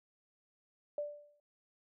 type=tone with exponential decay; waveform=sine; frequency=587.3 Hz; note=D5; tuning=in tune; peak=-32 dBFS; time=0.98-1.4 s; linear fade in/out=2 ms; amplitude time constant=90 ms; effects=none